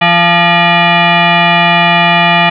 sine tone with frequency modulation, 863 Hz, A5, 34 cents flat, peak -5 dBFS, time 0.01-2.5 s, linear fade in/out 10 ms, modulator 517 Hz, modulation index 4.1, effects none

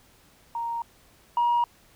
sine tone pair in turn, 932.3 / 953 Hz, A#5 / A#5, 0 / +38 cents, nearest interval unison, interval 38 cents, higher second, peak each -27 / -18 dBFS, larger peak second, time 0.55-0.82 / 1.37-1.64 s, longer neither, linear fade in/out 2 ms, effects tanh soft clip ceiling -17 dBFS + pink hiss -58 dBFS RMS until 1.95 s

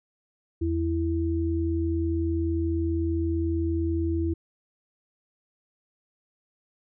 sine tone pair together, 82.41 / 331.1 Hz, E2 / E4, 0 / +8 cents, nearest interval 2 octaves, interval 2408 cents, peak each -26 / -26 dBFS, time 0.61-4.34 s, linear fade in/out 10 ms, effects none

